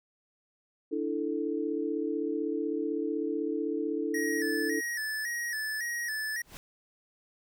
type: chord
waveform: sine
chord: D suspended second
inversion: none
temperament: equal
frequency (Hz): 293.7 / 329.6 / 440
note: D4 / E4 / A4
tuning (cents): 0 / 0 / 0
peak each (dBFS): -33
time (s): 0.91-4.81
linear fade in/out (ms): 20
type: tone with vibrato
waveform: square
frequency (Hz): 1815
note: A#6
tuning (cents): -47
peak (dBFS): -32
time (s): 4.14-6.42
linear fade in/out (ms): 5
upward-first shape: square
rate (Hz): 1.8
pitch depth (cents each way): 72
type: noise with exponential growth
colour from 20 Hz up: pink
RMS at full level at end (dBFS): -41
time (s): 6.37-6.57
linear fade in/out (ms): 0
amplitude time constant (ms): 42
effects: none